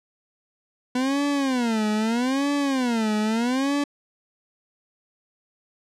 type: tone with vibrato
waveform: 40% pulse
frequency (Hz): 246.9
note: B3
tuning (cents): 0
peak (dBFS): -20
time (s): 0.95-3.84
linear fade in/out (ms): 5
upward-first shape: sine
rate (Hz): 0.79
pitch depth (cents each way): 260
effects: low-pass 8000 Hz 12 dB/octave